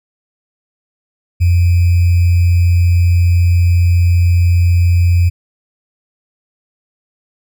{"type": "tone with sample-and-hold", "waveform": "sine", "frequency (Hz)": 87.31, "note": "F2", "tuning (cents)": 0, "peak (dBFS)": -7, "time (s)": [1.4, 5.3], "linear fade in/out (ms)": 20, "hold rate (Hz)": 2450, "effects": []}